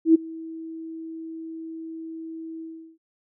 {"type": "tone with ADSR envelope", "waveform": "sine", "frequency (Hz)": 324.5, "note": "E4", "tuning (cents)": -27, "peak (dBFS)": -9, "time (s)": [0.05, 2.98], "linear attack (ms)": 96, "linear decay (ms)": 15, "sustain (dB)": -24, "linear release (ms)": 370, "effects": []}